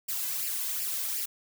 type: noise with flanger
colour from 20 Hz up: blue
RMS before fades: -32 dBFS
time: 0.08-1.26 s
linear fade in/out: 10 ms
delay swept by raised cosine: 0.39 to 1.99 ms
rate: 2.7 Hz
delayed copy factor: +0.65
effects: none